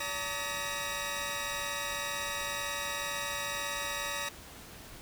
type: tone cluster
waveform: 15% pulse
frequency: 572 / 909 / 1262 / 1914 Hz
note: D5 / A#5 / D#6 / A#6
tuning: -46 / -44 / +24 / +45 cents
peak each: -33 / -34 / -34 / -32 dBFS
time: 0-4.29 s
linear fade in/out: 5 ms
effects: pink hiss -49 dBFS RMS until 5.01 s